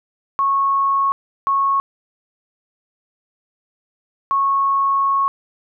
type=tone bursts at uneven times; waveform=sine; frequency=1100 Hz; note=C#6; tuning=14 cents flat; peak=-14 dBFS; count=3; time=0.39-1.12 / 1.47-1.8 / 4.31-5.28 s; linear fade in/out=0 ms; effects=none